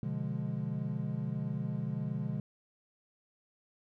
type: chord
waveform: triangle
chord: B diminished seventh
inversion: none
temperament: equal with one note detuned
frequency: 125.27 / 146.83 / 174.61 / 207.7 Hz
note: B2 / D3 / F3 / Ab3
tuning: +25 / 0 / 0 / 0 cents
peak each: -36 / -35 / -38 / -37 dBFS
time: 0.03-2.4 s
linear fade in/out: 2 ms
effects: none